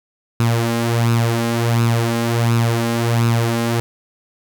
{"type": "tone with flanger", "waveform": "sawtooth", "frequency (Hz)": 116.54, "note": "A#2", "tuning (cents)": 0, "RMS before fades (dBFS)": -17, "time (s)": [0.4, 3.8], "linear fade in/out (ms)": 0, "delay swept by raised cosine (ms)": [0.76, 3.76], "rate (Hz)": 1.4, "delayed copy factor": 0.6, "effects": []}